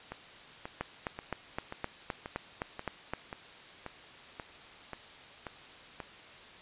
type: two click trains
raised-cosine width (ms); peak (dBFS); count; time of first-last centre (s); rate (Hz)
0.5; -24 / -18; 12 / 10; 0.12-6.002 / 0.81-3.136; 1.87 / 3.87
effects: white hiss -51 dBFS RMS until 6.61 s + resampled to 8000 Hz